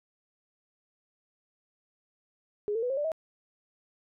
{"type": "tone with pitch steps", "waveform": "sine", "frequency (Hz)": [415.3, 452.9, 493.9, 538.6, 587.3, 640.5], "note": ["G#4", "A#4", "B4", "C#5", "D5", "E5"], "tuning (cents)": [0, -50, 0, -50, 0, -50], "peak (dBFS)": -27, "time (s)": [2.68, 3.118], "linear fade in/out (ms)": 0, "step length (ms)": 73, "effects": []}